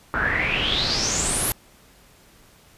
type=noise with low-pass filter sweep; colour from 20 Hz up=pink; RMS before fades=-23 dBFS; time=0.14-1.52 s; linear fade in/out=0 ms; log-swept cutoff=1400 to 12000 Hz; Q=8.7; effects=pink hiss -53 dBFS RMS until 2.77 s + resampled to 32000 Hz